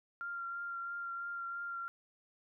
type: tone with vibrato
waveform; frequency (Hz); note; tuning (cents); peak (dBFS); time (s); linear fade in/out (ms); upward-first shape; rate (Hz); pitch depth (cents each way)
sine; 1386; F6; -14; -38; 0.21-1.88; 0; triangle; 3; 18
effects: none